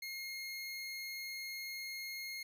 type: tone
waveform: 25% pulse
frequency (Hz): 2146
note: C7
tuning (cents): +43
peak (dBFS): -38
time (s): 0.02-2.43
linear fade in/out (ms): 5
effects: none